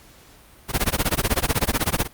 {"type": "noise with tremolo", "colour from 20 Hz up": "pink", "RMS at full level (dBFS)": -18, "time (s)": [0.68, 2.08], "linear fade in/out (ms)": 50, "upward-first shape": "sine", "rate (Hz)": 16, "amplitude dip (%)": 100, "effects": ["pink hiss -50 dBFS RMS until 2.13 s", "Opus 48 kbps"]}